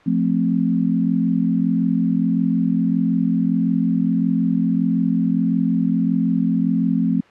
sine chord, F major, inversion none, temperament equal, 174.61 / 220 / 261.6 Hz, F3 / A3 / C4, 0 / 0 / 0 cents, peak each -20 dBFS, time 0.06-7.21 s, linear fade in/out 10 ms, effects white hiss -49 dBFS RMS until 7.3 s + low-pass 2000 Hz 12 dB/octave

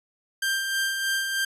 sawtooth tone with tremolo, 1582 Hz, G6, 15 cents sharp, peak -19 dBFS, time 0.42-1.45 s, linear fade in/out 5 ms, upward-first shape sine, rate 3.2 Hz, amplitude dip 40%, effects resampled to 32000 Hz

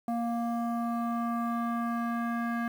square tone with low-pass filter sweep, 234.3 Hz, A#3, 9 cents sharp, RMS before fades -31 dBFS, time 0.08-2.68 s, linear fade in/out 2 ms, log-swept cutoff 850 to 1600 Hz, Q 3.1, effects 9-bit

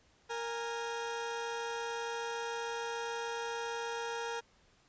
20% pulse tone pair together, 465.5 / 824.2 Hz, A#4 / G#5, -2 / -13 cents, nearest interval minor seventh, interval 989 cents, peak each -32 / -38 dBFS, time 0.29-4.41 s, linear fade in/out 20 ms, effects pink hiss -67 dBFS RMS until 4.88 s + resampled to 16000 Hz

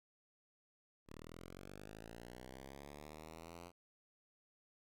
5% pulse linear sweep, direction up, 36.36 to 88 Hz, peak -40 dBFS, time 1.06-3.72 s, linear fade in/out 50 ms, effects none

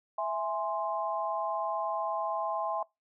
sine chord, E augmented, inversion none, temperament equal, 659.3 / 830.6 / 1046.5 Hz, E5 / G#5 / B#5, 0 / 0 / 0 cents, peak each -33 / -34 / -34 dBFS, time 0.18-2.83 s, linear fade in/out 5 ms, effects noise-tail reverb RT60 0.2 s tail -23 dB re dry

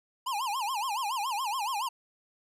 square tone with vibrato, 932.3 Hz, A#5, in tune, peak -30 dBFS, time 0.26-1.89 s, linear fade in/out 10 ms, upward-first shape sine, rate 7.1 Hz, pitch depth 260 cents each way, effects resampled to 32000 Hz

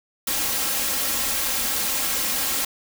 white noise with comb filter, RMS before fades -24 dBFS, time 0.27-2.65 s, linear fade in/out 5 ms, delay 3.7 ms, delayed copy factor +0.65, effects none

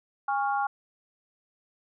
sine chord, Db major, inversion second, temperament equal with one note detuned, 816.8 / 1108.7 / 1396.9 Hz, Ab5 / Db6 / F6, -29 / 0 / 0 cents, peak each -26 / -32 / -32 dBFS, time 0.28-0.67 s, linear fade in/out 5 ms, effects none

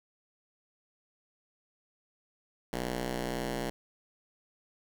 10% pulse ring-modulated tone, 123.47 Hz, B2, in tune, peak -21 dBFS, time 2.73-3.7 s, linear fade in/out 0 ms, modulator 92.7 Hz, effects none

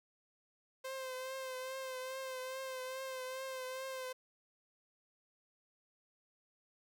sawtooth tone with vibrato, 521 Hz, C5, 7 cents flat, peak -37 dBFS, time 0.84-4.13 s, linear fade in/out 10 ms, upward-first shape triangle, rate 2.4 Hz, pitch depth 39 cents each way, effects none

